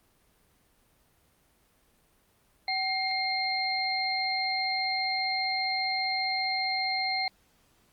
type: tone cluster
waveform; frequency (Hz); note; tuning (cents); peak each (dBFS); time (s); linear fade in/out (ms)
sine; 760 / 2125 / 4190; F#5 / C7 / C8; +46 / +26 / +2; -31; 2.68-7.28; 2
effects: pink hiss -66 dBFS RMS until 7.92 s + Opus 32 kbps